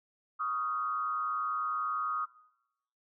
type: tone with frequency modulation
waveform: sine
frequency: 1244.5 Hz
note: D#6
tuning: in tune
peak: -30 dBFS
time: 0.39-2.26 s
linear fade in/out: 20 ms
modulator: 120 Hz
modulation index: 0.83
effects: noise-tail reverb RT60 0.9 s tail -22 dB re dry